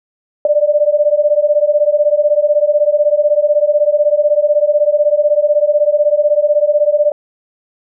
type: beating tone pair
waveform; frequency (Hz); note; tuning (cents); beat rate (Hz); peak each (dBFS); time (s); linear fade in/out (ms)
sine; 585 / 601; D5 / D5; -7 / +40; 16; -12; 0.45-7.12; 2
effects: none